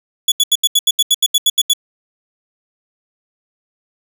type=tone bursts; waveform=sawtooth; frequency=3400 Hz; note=G#7; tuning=40 cents sharp; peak=-6 dBFS; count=13; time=0.28-1.735 s; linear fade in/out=5 ms; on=39 ms; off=79 ms; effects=none